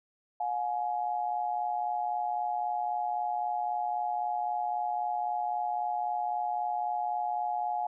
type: tone pair together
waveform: sine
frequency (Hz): 718.2 / 842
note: F5 / G#5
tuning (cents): +48 / +24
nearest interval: minor third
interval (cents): 276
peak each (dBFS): -31 / -32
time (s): 0.4-7.87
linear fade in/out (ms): 5
effects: none